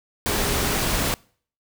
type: tone in noise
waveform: sine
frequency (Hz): 408.1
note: G#4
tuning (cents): -30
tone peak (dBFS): -32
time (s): 0.29-0.75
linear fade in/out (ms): 0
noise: pink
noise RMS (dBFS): -23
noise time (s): 0.26-1.14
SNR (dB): -12
effects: noise-tail reverb RT60 0.5 s tail -25 dB re dry